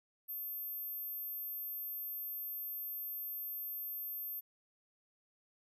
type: tone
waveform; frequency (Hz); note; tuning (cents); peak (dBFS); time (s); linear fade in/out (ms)
sine; 13380; G#9; +12; -39; 0.28-4.41; 20
effects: none